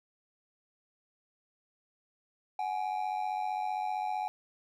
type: ring-modulated tone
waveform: triangle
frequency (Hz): 791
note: G5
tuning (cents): +15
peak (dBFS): -26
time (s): 2.59-4.28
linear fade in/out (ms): 0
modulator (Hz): 47.7
effects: none